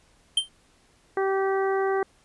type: tone with exponential decay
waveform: square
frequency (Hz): 3136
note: G7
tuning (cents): 0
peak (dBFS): -16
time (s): 0.37-0.49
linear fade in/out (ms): 5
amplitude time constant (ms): 24
type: harmonic tone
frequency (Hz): 387.4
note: G4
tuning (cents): -20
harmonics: 1 / 2 / 3 / 4 / 5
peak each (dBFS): -23 / -29 / -33 / -35 / -37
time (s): 1.17-2.03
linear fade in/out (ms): 2
effects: pink hiss -61 dBFS RMS until 2.24 s + resampled to 24000 Hz